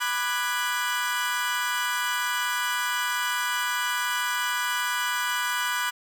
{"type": "chord", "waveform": "30% pulse", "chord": "G# half-diminished seventh", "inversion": "first", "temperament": "equal with one note detuned", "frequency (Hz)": [987.8, 1193.1, 1480, 1661.2], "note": ["B5", "D6", "F#6", "G#6"], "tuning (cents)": [0, 27, 0, 0], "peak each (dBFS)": [-27, -30, -26, -30], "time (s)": [0, 5.91], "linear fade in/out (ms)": 20, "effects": []}